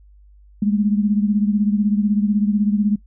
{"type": "beating tone pair", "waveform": "sine", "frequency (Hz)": [204.5, 220.5], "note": ["G#3", "A3"], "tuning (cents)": [-26, 4], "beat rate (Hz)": 16, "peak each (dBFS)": [-16, -21], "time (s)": [0.62, 2.96], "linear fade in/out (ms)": 5, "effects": ["noise-tail reverb RT60 0.1 s tail -19 dB re dry", "added 50 Hz sine -45 dBFS peak until 3.06 s"]}